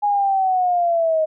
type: linear sweep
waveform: sine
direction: down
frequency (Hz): 830.6 to 622.3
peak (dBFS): -15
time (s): 0.02-1.26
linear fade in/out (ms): 20
effects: none